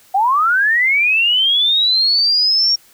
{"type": "linear sweep", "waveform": "sine", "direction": "up", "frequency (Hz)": [740, 5588], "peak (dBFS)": -11, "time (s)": [0.14, 2.76], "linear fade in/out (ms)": 10, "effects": ["white hiss -49 dBFS RMS until 2.93 s"]}